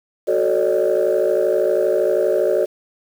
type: chord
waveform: sine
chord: D# half-diminished seventh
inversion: first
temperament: equal with one note detuned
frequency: 370 / 440 / 554.4 / 607 Hz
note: F#4 / A4 / C#5 / D#5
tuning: 0 / 0 / 0 / -43 cents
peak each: -19 dBFS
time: 0.27-2.66 s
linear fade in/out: 20 ms
effects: tanh soft clip ceiling -9 dBFS + 7-bit